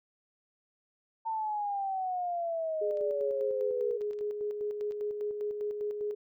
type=exponential sweep; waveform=sine; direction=down; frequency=903 to 470.8 Hz; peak=-30 dBFS; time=1.25-3.98 s; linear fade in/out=20 ms
type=tone with tremolo; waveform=sine; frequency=417.2 Hz; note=G#4; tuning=8 cents sharp; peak=-30 dBFS; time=2.81-6.15 s; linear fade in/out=10 ms; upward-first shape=square; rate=5 Hz; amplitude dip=40%
type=clicks; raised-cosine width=0.2 ms; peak=-39 dBFS; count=6; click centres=2.972 / 4.017 / 4.133 / 4.189 / 4.81 / 4.921 s
effects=none